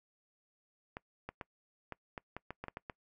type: clicks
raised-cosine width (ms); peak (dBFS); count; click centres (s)
0.5; -26; 11; 0.969 / 1.29 / 1.412 / 1.923 / 2.178 / 2.366 / 2.506 / 2.64 / 2.683 / 2.771 / 2.898
effects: noise-tail reverb RT60 0.1 s tail -24 dB re dry